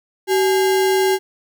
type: tone with sample-and-hold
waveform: sine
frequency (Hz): 380.6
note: F#4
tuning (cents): +49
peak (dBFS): -13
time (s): 0.27-1.19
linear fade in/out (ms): 50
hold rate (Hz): 1225
effects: none